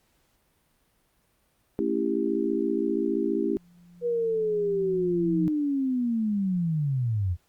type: chord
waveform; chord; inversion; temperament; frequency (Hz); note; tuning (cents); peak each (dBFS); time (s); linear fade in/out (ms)
sine; A dominant seventh; none; just; 220 / 275 / 330 / 396; A3 / C#4 / E4 / G4; 0 / -14 / +2 / +18; -31 / -29 / -28 / -28; 1.79-3.57; 0
type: tone with exponential growth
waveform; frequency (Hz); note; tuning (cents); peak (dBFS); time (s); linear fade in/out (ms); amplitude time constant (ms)
sine; 174.5; F3; -1; -23; 3.13-5.48; 0; 510
type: linear sweep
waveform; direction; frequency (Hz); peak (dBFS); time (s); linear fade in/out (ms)
sine; down; 484.7 to 82.41; -23; 4.01-7.37; 50
effects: pink hiss -68 dBFS RMS until 7.48 s + Opus 48 kbps